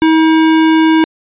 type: tone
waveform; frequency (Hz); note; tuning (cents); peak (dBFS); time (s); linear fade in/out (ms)
square; 319.4; D#4; +45; -7; 0.02-1.04; 0
effects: resampled to 8000 Hz